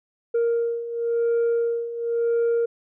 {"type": "beating tone pair", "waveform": "sine", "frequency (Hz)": [466.2, 467.15], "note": ["A#4", "A#4"], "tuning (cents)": [0, 4], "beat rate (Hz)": 0.95, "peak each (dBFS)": [-24, -20], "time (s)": [0.34, 2.66], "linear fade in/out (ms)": 10, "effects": ["tanh soft clip ceiling -17 dBFS"]}